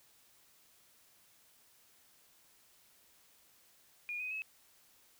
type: tone with pitch steps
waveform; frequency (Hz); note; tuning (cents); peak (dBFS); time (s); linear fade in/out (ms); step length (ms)
sine; 2433 / 2504 / 2578; D#7 / D#7 / E7; -39 / +10 / -39; -37; 4.09-4.42; 0; 110
effects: white hiss -66 dBFS RMS until 5.19 s